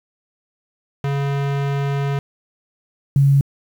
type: tone pair in turn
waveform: square / sine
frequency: 140.1 / 139.05 Hz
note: C#3 / C#3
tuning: +19 / +6 cents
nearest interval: unison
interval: 13 cents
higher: first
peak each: -19 / -10 dBFS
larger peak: second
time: 1.04-2.19 / 3.16-3.41 s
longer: first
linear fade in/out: 2 ms
effects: low-pass 3000 Hz 12 dB/octave + 7-bit